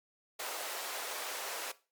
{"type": "high-pass noise", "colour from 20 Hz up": "pink", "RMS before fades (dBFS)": -40, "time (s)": [0.39, 1.72], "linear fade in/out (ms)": 10, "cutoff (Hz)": 470, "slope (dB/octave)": 24, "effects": ["noise-tail reverb RT60 0.3 s tail -17 dB re dry", "Opus 48 kbps"]}